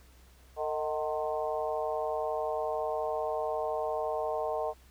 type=harmonic tone with a mistuned harmonic; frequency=151.2 Hz; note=D#3; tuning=49 cents flat; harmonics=3 / 4 / 5 / 6 / 7; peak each=-35 / -33 / -36 / -40 / -41 dBFS; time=0.56-4.74 s; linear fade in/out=50 ms; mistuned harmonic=4; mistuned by=+56 cents; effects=added 63 Hz sine -56 dBFS peak until 4.9 s + pink hiss -62 dBFS RMS until 4.9 s